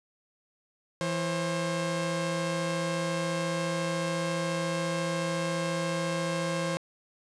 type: tone pair together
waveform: sawtooth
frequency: 166.6 / 534 Hz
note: E3 / C5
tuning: +19 / +35 cents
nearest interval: octave + minor sixth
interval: 2016 cents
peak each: -27 dBFS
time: 1.01-6.77 s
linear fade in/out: 0 ms
effects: resampled to 22050 Hz + 9-bit